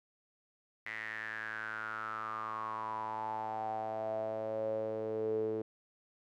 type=tone with band-pass filter sweep; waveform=sawtooth; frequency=109.7 Hz; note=A2; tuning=5 cents flat; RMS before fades=-38 dBFS; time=0.86-5.62 s; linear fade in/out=5 ms; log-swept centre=2000 to 400 Hz; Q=9.1; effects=none